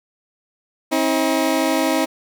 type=tone pair together; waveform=20% pulse; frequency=267.5 / 319.6 Hz; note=C4 / D#4; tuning=+38 / +47 cents; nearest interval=minor third; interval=309 cents; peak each=-15 / -14 dBFS; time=0.91-2.06 s; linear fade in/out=20 ms; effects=none